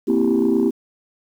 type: chord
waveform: sine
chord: C dominant seventh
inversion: third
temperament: equal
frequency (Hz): 233.1 / 261.6 / 329.6 / 392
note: Bb3 / C4 / E4 / G4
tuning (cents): 0 / 0 / 0 / 0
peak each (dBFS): -19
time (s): 0.07-0.71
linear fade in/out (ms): 20
effects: tanh soft clip ceiling -9 dBFS + 8-bit